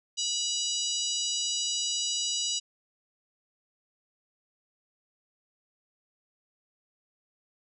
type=harmonic tone with a mistuned harmonic; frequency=974 Hz; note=B5; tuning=24 cents flat; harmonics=3 / 4 / 5 / 6 / 7 / 8; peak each=-33 / -34 / -35 / -36 / -36 / -37 dBFS; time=0.17-2.6 s; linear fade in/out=20 ms; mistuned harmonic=8; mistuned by=+21 cents; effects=none